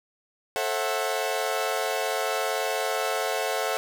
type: chord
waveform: sawtooth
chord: F# half-diminished seventh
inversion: first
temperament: equal with one note detuned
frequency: 440 / 535.5 / 659.3 / 740 Hz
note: A4 / C5 / E5 / F#5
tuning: 0 / +40 / 0 / 0 cents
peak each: -27 dBFS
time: 0.56-3.77 s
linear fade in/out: 0 ms
effects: none